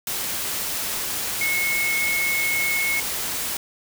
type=tone in noise; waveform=sine; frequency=2183 Hz; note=C#7; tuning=27 cents flat; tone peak=-21 dBFS; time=1.41-3 s; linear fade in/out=2 ms; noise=white; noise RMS=-27 dBFS; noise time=0.07-3.57 s; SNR=+3 dB; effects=none